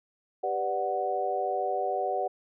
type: chord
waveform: sine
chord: G major seventh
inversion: none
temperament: equal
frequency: 392 / 493.9 / 587.3 / 740 Hz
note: G4 / B4 / D5 / F#5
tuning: 0 / 0 / 0 / 0 cents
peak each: -34 / -34 / -33 / -29 dBFS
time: 0.43-2.28 s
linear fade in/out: 10 ms
effects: none